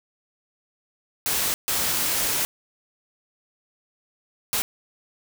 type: noise bursts at uneven times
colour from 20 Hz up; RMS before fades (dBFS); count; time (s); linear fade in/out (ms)
white; -24; 3; 1.26-1.54 / 1.68-2.45 / 4.53-4.62; 0
effects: none